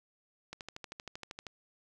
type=click train; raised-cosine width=0.2 ms; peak=-25 dBFS; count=13; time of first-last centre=0.53-1.468 s; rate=12.8 Hz; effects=none